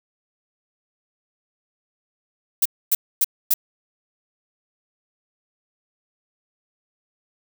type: noise bursts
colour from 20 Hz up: violet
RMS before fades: -17 dBFS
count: 4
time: 2.62-3.54 s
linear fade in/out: 5 ms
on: 35 ms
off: 260 ms
effects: none